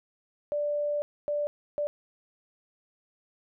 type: tone bursts at uneven times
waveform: sine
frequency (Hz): 587.3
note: D5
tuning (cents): 0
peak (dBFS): -26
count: 3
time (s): 0.52-1.02 / 1.28-1.47 / 1.78-1.87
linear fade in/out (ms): 0
effects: none